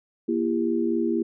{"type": "tone cluster", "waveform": "sine", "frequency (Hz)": [236.1, 335.3, 399.3], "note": ["A#3", "E4", "G4"], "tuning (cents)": [22, 30, 32], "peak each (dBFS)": [-26, -24, -28], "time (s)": [0.28, 1.23], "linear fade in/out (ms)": 10, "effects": []}